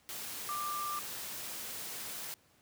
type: tone in noise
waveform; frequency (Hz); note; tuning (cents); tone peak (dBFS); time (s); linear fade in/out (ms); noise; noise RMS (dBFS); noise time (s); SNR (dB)
sine; 1185; D6; +15; -35; 0.49-0.99; 0; white; -42; 0.09-2.34; +4
effects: pink hiss -67 dBFS RMS until 2.61 s + high-pass 80 Hz 12 dB/octave